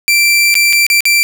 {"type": "tone with dropouts", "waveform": "sawtooth", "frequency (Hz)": 2349, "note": "D7", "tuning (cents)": 0, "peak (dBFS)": -4, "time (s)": [0.08, 1.23], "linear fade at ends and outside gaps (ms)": 0, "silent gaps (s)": [[0.542, 0.553], [0.727, 0.731], [0.866, 0.901], [1.006, 1.054]], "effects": []}